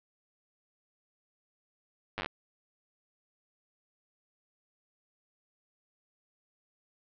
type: slowing click train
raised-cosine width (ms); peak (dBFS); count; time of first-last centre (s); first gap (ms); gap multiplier
0.3; -18; 8; 2.18-2.26; 9; 1.08
effects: low-pass 4000 Hz 12 dB/octave